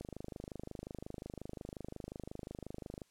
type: click train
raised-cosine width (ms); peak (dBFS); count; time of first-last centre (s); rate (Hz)
2; -30; 78; 0.01-3.018; 25.6
effects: white hiss -72 dBFS RMS until 3.1 s + low-pass 10000 Hz 12 dB/octave